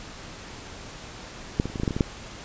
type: clicks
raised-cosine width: 3 ms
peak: -7 / -16 / -26 / -19 / -16 / -12 / -10 / -16 / -14 / -6 dBFS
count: 10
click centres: 1.599 / 1.656 / 1.7 / 1.758 / 1.799 / 1.834 / 1.878 / 1.908 / 1.965 / 2.008 s
effects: pink hiss -41 dBFS RMS until 2.44 s + resampled to 16000 Hz